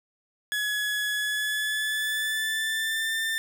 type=tone with pitch glide; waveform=30% pulse; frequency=1690 to 1790.5 Hz; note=G#6 to A6; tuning=+30 to +30 cents; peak=-23 dBFS; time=0.52-3.38 s; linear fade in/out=0 ms; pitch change=+100 cents; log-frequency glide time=1.1-3.15 s; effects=none